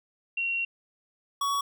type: tone pair in turn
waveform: sine / square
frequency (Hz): 2742 / 1123.3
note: F7 / C#6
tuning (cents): -32 / +23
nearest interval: octave + minor third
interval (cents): 1545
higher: first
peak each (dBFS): -26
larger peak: neither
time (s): 0.37-0.65 / 1.41-1.61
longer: first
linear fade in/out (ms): 5
effects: none